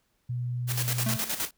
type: tone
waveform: sine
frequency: 122.5 Hz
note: B2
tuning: 14 cents flat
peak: -28 dBFS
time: 0.29-1.17 s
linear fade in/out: 10 ms
type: noise with tremolo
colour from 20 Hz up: white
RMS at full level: -29 dBFS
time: 0.67-1.51 s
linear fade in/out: 50 ms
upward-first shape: square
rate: 9.6 Hz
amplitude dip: 65%
type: tone with exponential decay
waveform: square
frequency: 220 Hz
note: A3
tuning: in tune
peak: -27 dBFS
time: 1.06-1.44 s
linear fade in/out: 5 ms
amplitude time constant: 81 ms
effects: pink hiss -72 dBFS RMS until 1.57 s